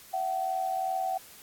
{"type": "tone pair together", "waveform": "sine", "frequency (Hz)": [674.4, 757], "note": ["E5", "F#5"], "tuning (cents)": [39, 39], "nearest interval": "major second", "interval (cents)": 200, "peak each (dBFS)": [-35, -28], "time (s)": [0.13, 1.18], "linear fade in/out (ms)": 10, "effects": ["white hiss -51 dBFS RMS until 1.42 s", "AAC 64 kbps"]}